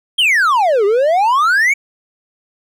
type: exponential two-way sweep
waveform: triangle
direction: down then up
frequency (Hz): 3301 to 389.1 to 2300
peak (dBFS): -8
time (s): 0.18-1.74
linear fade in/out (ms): 10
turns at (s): 0.85
effects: none